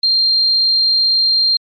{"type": "tone", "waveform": "sine", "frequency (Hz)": 4186, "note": "C8", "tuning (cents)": 0, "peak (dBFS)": -9, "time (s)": [0.03, 1.57], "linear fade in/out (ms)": 5, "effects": ["tanh soft clip ceiling -7 dBFS", "MP3 32 kbps"]}